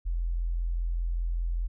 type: tone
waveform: sine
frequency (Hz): 42.54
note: F1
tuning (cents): -45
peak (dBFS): -26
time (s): 0.05-1.68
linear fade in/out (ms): 20
effects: none